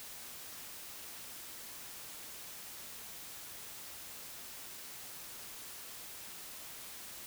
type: silence
effects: white hiss -48 dBFS RMS until 7.26 s